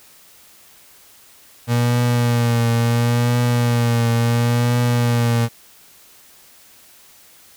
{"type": "tone with vibrato", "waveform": "35% pulse", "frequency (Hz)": 119, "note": "A#2", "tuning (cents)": 36, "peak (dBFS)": -13, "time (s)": [1.67, 5.49], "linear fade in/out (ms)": 50, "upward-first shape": "triangle", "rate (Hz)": 0.72, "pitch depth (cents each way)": 39, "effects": ["white hiss -48 dBFS RMS until 7.56 s"]}